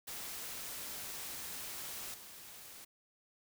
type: noise with level steps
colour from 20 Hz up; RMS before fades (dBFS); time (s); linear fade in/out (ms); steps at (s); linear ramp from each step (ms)
white; -44 / -52; 0.07-2.85; 10; 2.14; 2
effects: none